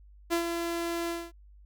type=tone with ADSR envelope; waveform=sawtooth; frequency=339 Hz; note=E4; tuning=49 cents sharp; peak=-20 dBFS; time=0.3-1.32 s; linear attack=30 ms; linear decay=98 ms; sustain=-6 dB; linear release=230 ms; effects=added 50 Hz sine -51 dBFS peak until 1.65 s